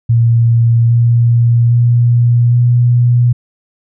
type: tone with pitch steps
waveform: sine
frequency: 116.54 / 118.1 / 119.68 / 121.28 Hz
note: A#2 / A#2 / A#2 / B2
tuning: 0 / +23 / +46 / -31 cents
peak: -6 dBFS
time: 0.09-3.33 s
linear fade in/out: 10 ms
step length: 810 ms
effects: none